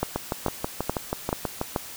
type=two click trains; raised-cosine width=1 ms; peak=-9 / -11 dBFS; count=5 / 10; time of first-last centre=0.03-1.762 / 0.16-1.614 s; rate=2.31 / 6.19 Hz; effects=white hiss -40 dBFS RMS until 1.96 s